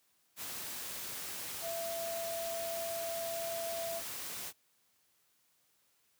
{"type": "tone in noise", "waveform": "sine", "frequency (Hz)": 670, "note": "E5", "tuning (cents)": 28, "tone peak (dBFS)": -37, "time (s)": [1.61, 4.02], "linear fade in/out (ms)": 50, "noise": "white", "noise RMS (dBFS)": -42, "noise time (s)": [0.36, 4.53], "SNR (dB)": 2, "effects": ["white hiss -73 dBFS RMS until 6.19 s", "high-pass 60 Hz 12 dB/octave"]}